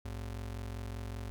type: ring-modulated tone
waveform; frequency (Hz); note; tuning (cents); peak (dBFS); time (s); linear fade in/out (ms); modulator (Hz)
square; 80; D#2; +49; -36; 0.05-1.3; 0; 22.6
effects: none